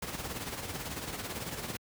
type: noise with tremolo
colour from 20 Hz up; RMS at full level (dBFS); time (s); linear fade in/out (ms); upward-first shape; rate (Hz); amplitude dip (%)
pink; -36; 0.02-1.77; 5; sine; 18; 55
effects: high-pass 60 Hz 12 dB/octave